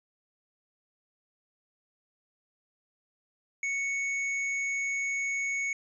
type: tone with hard clipping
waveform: triangle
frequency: 2217 Hz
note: C#7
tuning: in tune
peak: -30 dBFS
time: 3.63-5.73 s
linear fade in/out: 2 ms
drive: 11 dB
effects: resampled to 22050 Hz